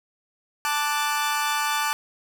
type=chord; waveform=sawtooth; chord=D major; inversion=second; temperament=equal; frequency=880 / 1174.7 / 1480 Hz; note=A5 / D6 / F#6; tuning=0 / 0 / 0 cents; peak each=-22 / -23 / -26 dBFS; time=0.65-1.93 s; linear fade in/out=0 ms; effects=none